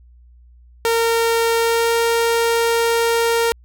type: tone with pitch glide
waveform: sawtooth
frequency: 459.9 to 463.1 Hz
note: A#4 to A#4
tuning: -23 to -11 cents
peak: -11 dBFS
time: 0.85-3.52 s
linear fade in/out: 0 ms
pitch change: +12 cents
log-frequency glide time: 1.57-1.94 s
effects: added 60 Hz sine -44 dBFS peak until 3.64 s